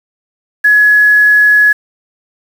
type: tone with quantisation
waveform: sine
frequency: 1689 Hz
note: G#6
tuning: 29 cents sharp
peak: -4 dBFS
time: 0.64-1.73 s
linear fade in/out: 10 ms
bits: 5
effects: none

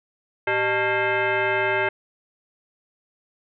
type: tone with frequency modulation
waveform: sine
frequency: 610 Hz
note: D#5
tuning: 34 cents flat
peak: -19 dBFS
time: 0.47-1.89 s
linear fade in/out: 5 ms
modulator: 499 Hz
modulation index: 3.6
effects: none

